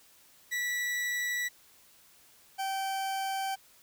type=tone pair in turn; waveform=40% pulse; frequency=1952 / 774.7 Hz; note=B6 / G5; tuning=-21 / -21 cents; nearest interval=octave + major third; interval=1600 cents; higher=first; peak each=-29 / -30 dBFS; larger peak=first; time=0.51-1.49 / 2.58-3.56 s; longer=neither; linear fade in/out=20 ms; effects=white hiss -60 dBFS RMS until 3.82 s